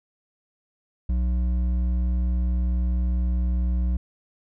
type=tone with hard clipping; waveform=sine; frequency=61.1 Hz; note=B1; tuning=18 cents flat; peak=-22 dBFS; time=1.09-3.97 s; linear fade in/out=5 ms; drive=7 dB; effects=none